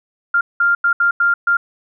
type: tone bursts at uneven times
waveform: sine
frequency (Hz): 1397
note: F6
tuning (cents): 0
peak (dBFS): -11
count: 6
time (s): 0.34-0.41 / 0.6-0.75 / 0.84-0.93 / 1-1.11 / 1.2-1.34 / 1.47-1.57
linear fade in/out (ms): 5
effects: none